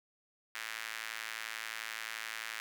sawtooth tone with high-pass filter, 111.5 Hz, A2, 23 cents sharp, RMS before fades -42 dBFS, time 0.55-2.6 s, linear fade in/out 0 ms, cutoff 1800 Hz, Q 1.9, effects none

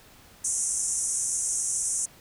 white band-pass noise, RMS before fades -28 dBFS, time 0.44-2.06 s, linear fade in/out 10 ms, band 5900 to 10000 Hz, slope 96 dB/octave, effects pink hiss -53 dBFS RMS until 2.2 s

